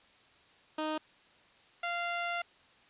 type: tone pair in turn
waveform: 15% pulse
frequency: 310 / 693.5 Hz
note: D#4 / F5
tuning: -6 / -12 cents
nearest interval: octave + major second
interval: 1394 cents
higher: second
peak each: -26 dBFS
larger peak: neither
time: 0.78-0.98 / 1.83-2.42 s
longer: second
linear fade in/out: 5 ms
effects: white hiss -62 dBFS RMS until 2.89 s + resampled to 8000 Hz